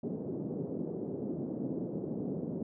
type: band-pass noise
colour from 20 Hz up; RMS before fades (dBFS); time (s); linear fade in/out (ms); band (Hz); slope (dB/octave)
pink; -37; 0.03-2.63; 5; 160 to 450; 24
effects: none